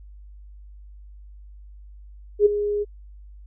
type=tone with ADSR envelope; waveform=sine; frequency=413.4 Hz; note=G#4; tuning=8 cents flat; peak=-9 dBFS; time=2.39-2.85 s; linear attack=67 ms; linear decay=14 ms; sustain=-12 dB; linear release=30 ms; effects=added 50 Hz sine -41 dBFS peak until 3.46 s